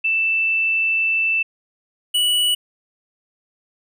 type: tone pair in turn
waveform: sine / square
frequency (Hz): 2654 / 2945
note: E7 / F#7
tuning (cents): +11 / -9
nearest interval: major second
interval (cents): 180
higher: second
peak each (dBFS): -16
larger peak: neither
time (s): 0.04-1.43 / 2.14-2.55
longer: first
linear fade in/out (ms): 10
effects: none